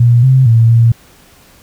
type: tone with pitch steps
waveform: sine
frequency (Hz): 119.4 / 131.2 / 114.5 / 116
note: A#2 / C3 / A#2 / A#2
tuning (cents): +42 / +5 / -31 / -8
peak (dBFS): -4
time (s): 0-0.92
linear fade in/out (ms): 5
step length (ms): 230
effects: pink hiss -44 dBFS RMS until 1.62 s